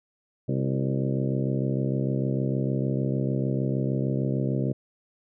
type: harmonic tone with a mistuned harmonic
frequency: 66.6 Hz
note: C2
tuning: 31 cents sharp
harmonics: 2 / 3 / 4 / 5 / 6 / 7 / 8 / 9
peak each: -26 / -30 / -32 / -34 / -36 / -37 / -38 / -39 dBFS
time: 0.48-4.73 s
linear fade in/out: 10 ms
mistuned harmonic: 6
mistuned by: -55 cents
effects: none